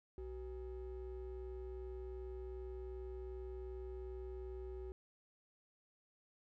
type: ring-modulated tone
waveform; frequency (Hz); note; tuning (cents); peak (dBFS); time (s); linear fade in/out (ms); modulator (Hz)
triangle; 219.3; A3; -6; -39; 0.18-4.92; 0; 158
effects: none